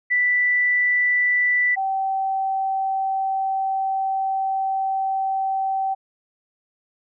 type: tone pair in turn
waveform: sine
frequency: 1975.5 / 771.8 Hz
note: B6 / G5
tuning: 0 / -27 cents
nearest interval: octave + major third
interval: 1627 cents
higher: first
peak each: -16 / -20 dBFS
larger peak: first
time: 0.1-1.76 / 1.76-5.95 s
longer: second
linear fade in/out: 20 ms
effects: none